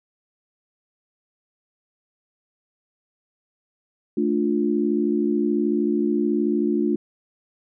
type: chord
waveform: sine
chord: D minor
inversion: second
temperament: just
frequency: 220.2 / 293.7 / 352.4 Hz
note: A3 / D4 / F4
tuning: +2 / 0 / +16 cents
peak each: -23 dBFS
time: 4.17-6.96 s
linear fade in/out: 5 ms
effects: none